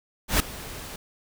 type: noise with ADSR envelope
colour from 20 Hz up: pink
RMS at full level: -19 dBFS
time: 0.28-0.96 s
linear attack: 120 ms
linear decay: 3 ms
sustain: -19 dB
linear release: 3 ms
effects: none